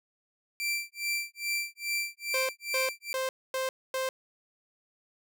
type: tone with tremolo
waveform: sawtooth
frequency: 2349 Hz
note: D7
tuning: in tune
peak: -24 dBFS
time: 0.6-3.13 s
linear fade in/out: 0 ms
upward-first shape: sine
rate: 2.4 Hz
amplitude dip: 100%
type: tone bursts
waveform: sawtooth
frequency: 523.3 Hz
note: C5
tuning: in tune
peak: -25 dBFS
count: 5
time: 2.34-4.09 s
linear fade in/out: 2 ms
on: 150 ms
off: 250 ms
effects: none